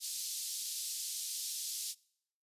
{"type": "band-pass noise", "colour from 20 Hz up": "pink", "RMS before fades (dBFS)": -40, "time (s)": [0, 1.95], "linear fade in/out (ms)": 50, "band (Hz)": [4200, 13000], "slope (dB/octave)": 24, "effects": ["noise-tail reverb RT60 0.7 s tail -24 dB re dry", "resampled to 32000 Hz"]}